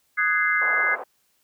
sine chord, Ab dominant seventh, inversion second, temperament just, 1245.9 / 1495.1 / 1661.2 / 2077 Hz, Eb6 / Gb6 / Ab6 / C7, +2 / +18 / 0 / -13 cents, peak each -27 / -26 / -23 / -23 dBFS, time 0.17-0.96 s, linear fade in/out 20 ms
pink band-pass noise, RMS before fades -34 dBFS, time 0.61-1.04 s, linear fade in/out 5 ms, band 500 to 1200 Hz, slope 24 dB/octave
effects white hiss -67 dBFS RMS until 1.43 s

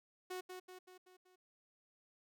sawtooth tone with echo, 367.5 Hz, F#4, 12 cents flat, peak -38 dBFS, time 0.3-0.41 s, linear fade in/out 10 ms, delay 190 ms, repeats 5, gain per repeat -5 dB, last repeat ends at 1.36 s, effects none

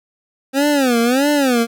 25% pulse tone with vibrato, 261.6 Hz, C4, in tune, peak -9 dBFS, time 0.53-1.67 s, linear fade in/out 50 ms, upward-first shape sine, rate 1.6 Hz, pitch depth 210 cents each way, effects none

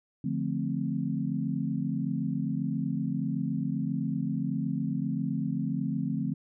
sine chord, D minor seventh, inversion none, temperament equal, 146.83 / 174.61 / 220 / 261.6 Hz, D3 / F3 / A3 / C4, 0 / 0 / 0 / 0 cents, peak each -33 dBFS, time 0.24-6.34 s, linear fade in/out 5 ms, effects none

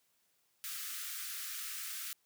white high-pass noise, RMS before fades -42 dBFS, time 0.64-2.13 s, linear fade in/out 0 ms, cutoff 1200 Hz, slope 96 dB/octave, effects white hiss -75 dBFS RMS until 2.25 s + high-pass 80 Hz 12 dB/octave

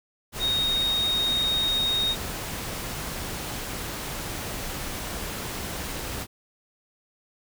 sine tone in noise, 3729 Hz, A#7, in tune, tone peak -22 dBFS, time 0.39-2.16 s, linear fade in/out 50 ms, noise pink, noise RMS -33 dBFS, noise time 0.32-6.27 s, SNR +8 dB, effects none

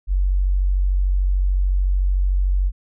sine tone, 46.77 Hz, F#1, 19 cents sharp, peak -15 dBFS, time 0.07-2.72 s, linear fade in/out 50 ms, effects none

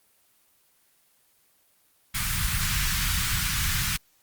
pink band-stop noise, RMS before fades -26 dBFS, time 2.14-3.97 s, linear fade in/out 10 ms, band 160 to 1300 Hz, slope 24 dB/octave, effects white hiss -64 dBFS RMS until 4.22 s + Opus 24 kbps

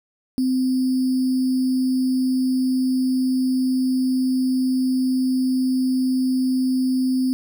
sine tone with sample-and-hold, 257.9 Hz, C4, 25 cents flat, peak -17 dBFS, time 0.38-7.33 s, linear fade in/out 0 ms, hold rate 4900 Hz, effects none

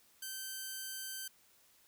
5% pulse tone, 1550 Hz, G6, 20 cents flat, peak -30 dBFS, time 0.22-1.28 s, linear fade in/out 5 ms, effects white hiss -67 dBFS RMS until 1.87 s

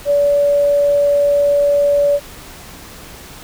sine tone, 574 Hz, D5, 40 cents flat, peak -10 dBFS, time 0.05-2.2 s, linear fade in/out 50 ms, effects pink hiss -36 dBFS RMS until 3.43 s

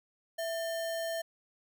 sine tone with sample-and-hold, 661 Hz, E5, 5 cents sharp, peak -32 dBFS, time 0.38-1.22 s, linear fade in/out 10 ms, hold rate 2450 Hz, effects none

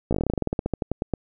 slowing click train, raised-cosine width 2 ms, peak -10 dBFS, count 21, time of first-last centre 0.11-1.137 s, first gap 16 ms, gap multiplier 1.11, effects none

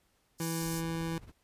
pink high-pass noise, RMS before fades -41 dBFS, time 0.38-0.83 s, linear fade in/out 50 ms, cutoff 4600 Hz, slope 48 dB/octave
25% pulse tone, 164.81 Hz, E3, in tune, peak -29 dBFS, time 0.4-1.18 s, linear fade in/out 2 ms
brown noise with tremolo, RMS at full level -45 dBFS, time 0.61-1.32 s, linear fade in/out 5 ms, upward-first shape triangle, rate 18 Hz, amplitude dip 85%
effects pink hiss -72 dBFS RMS until 1.43 s + resampled to 32000 Hz

